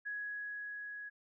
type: tone with level ramp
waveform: sine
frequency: 1671 Hz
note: G#6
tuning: 10 cents sharp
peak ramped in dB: -37 to -43 dBFS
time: 0.05-1.1 s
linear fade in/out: 20 ms
effects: none